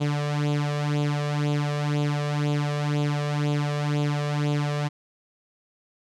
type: tone with flanger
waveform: sawtooth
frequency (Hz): 146.83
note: D3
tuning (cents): 0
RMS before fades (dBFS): -25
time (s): 0-4.89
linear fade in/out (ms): 20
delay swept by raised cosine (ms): 0.27 to 1.77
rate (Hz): 2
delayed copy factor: +0.7
effects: low-pass 6000 Hz 12 dB/octave